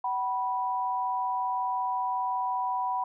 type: tone pair together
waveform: sine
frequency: 756.6 / 982 Hz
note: F#5 / B5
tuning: +38 / -10 cents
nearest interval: perfect fourth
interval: 452 cents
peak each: -31 / -28 dBFS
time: 0.04-3.04 s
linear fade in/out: 5 ms
effects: none